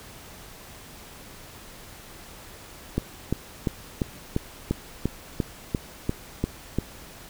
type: click train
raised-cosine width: 3 ms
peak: -10 dBFS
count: 12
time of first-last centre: 2.98-6.786 s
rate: 2.89 Hz
effects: pink hiss -45 dBFS RMS until 7.29 s